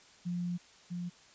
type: tone pair in turn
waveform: sine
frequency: 175.8 / 175.8 Hz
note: F3 / F3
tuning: +12 / +12 cents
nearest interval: unison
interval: 0 cents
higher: neither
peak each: -32 / -35 dBFS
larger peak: first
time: 0.25-0.58 / 0.9-1.1 s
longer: first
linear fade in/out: 20 ms
effects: white hiss -59 dBFS RMS until 1.34 s + resampled to 16000 Hz